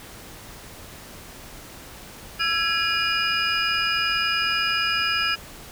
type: tone cluster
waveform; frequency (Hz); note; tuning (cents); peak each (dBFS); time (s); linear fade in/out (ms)
sine; 1337 / 1659 / 2432 / 2873 / 4995; E6 / G#6 / D#7 / F7 / D#8; +24 / -2 / -40 / +48 / +6; -27; 2.39-5.36; 20
effects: pink hiss -42 dBFS RMS until 5.71 s